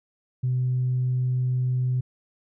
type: tone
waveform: sine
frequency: 126.7 Hz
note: B2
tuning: 45 cents sharp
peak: -20 dBFS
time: 0.43-2.01 s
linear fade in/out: 10 ms
effects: tanh soft clip ceiling -17 dBFS